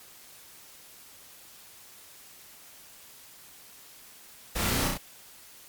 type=noise with echo; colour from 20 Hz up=pink; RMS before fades=-30 dBFS; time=4.55-4.88 s; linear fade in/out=10 ms; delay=33 ms; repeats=3; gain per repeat=-2 dB; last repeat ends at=4.979 s; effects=white hiss -51 dBFS RMS until 5.68 s + MP3 96 kbps